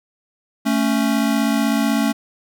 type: tone pair together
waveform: square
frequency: 221.2 / 277.2 Hz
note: A3 / C#4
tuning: +9 / 0 cents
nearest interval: major third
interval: 391 cents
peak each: -19 / -20 dBFS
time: 0.65-2.13 s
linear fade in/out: 20 ms
effects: none